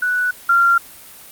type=tone pair in turn; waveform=sine; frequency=1480 / 1382.6 Hz; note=F#6 / F6; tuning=0 / -18 cents; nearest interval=minor second; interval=118 cents; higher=first; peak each=-15 / -10 dBFS; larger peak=second; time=0.02-0.31 / 0.49-0.78 s; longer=neither; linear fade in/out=5 ms; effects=white hiss -40 dBFS RMS until 1.31 s + Opus 32 kbps